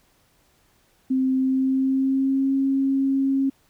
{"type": "tone with pitch glide", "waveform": "sine", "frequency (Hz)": [261.6, 270.8], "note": ["C4", "C#4"], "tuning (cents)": [0, -40], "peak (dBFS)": -18, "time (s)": [1.1, 3.5], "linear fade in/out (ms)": 10, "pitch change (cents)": 60, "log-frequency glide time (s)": [1.35, 2.52], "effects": ["pink hiss -62 dBFS RMS until 3.69 s"]}